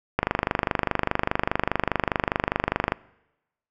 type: click train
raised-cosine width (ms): 0.5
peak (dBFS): -5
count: 69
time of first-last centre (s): 0.19-2.921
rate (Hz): 24.9
effects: noise-tail reverb RT60 1.0 s tail -24 dB re dry